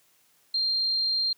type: tone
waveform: sine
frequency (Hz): 4186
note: C8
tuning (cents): 0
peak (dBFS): -23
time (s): 0.54-1.33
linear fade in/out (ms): 5
effects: white hiss -64 dBFS RMS until 1.37 s + high-pass 80 Hz 12 dB/octave